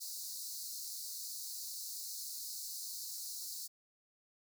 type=high-pass noise; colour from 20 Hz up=pink; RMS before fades=-44 dBFS; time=0-3.68 s; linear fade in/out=20 ms; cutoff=4100 Hz; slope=96 dB/octave; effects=none